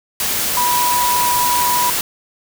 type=tone in noise; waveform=sine; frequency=978 Hz; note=B5; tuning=17 cents flat; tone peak=-15 dBFS; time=0.57-1.9 s; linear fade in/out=2 ms; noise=white; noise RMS=-19 dBFS; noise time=0.2-2.01 s; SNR=+1 dB; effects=none